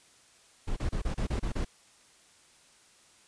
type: noise bursts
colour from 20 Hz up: brown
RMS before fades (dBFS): -30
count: 8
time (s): 0.67-1.649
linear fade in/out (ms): 10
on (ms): 97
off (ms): 29
effects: white hiss -60 dBFS RMS until 3.27 s + resampled to 22050 Hz